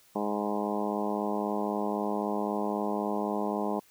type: harmonic tone with a mistuned harmonic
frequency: 103.83 Hz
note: G#2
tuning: in tune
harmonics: 2 / 3 / 4 / 5 / 6 / 7 / 8 / 9 / 10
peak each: -33 / -36 / -35 / -39 / -37 / -38 / -37 / -40 / -41 dBFS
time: 0.15-3.8 s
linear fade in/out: 10 ms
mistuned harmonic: 9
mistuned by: +31 cents
effects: white hiss -61 dBFS RMS until 3.9 s